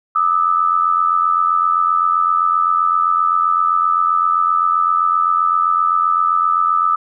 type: tone pair together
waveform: sine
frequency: 1206.3 / 1294 Hz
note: D6 / E6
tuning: +46 / -32 cents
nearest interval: minor second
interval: 122 cents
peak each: -15 dBFS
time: 0.15-6.96 s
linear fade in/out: 10 ms
effects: none